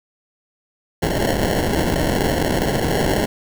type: noise with sample-and-hold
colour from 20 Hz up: white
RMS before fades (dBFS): -19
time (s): 1.02-3.26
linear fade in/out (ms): 10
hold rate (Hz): 1225
effects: none